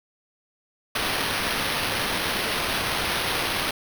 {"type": "noise with sample-and-hold", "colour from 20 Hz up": "white", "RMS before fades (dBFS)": -26, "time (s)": [0.95, 3.71], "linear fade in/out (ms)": 5, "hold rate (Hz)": 7350, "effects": []}